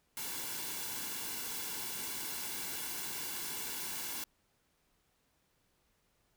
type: noise with comb filter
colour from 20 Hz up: white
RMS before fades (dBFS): -40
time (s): 0.17-4.24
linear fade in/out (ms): 2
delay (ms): 1.6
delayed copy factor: -0.6
effects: pink hiss -75 dBFS RMS until 6.36 s